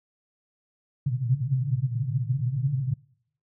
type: band-pass noise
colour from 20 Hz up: pink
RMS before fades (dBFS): -26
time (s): 1.06-2.94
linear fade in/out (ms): 10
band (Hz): 120 to 140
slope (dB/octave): 96
effects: noise-tail reverb RT60 0.7 s tail -25 dB re dry